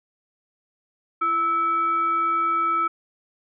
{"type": "tone with frequency modulation", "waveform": "sine", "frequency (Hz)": 1309, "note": "E6", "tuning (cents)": -13, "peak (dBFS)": -19, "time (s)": [1.21, 2.88], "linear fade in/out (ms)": 10, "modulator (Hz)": 973, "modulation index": 0.35, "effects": []}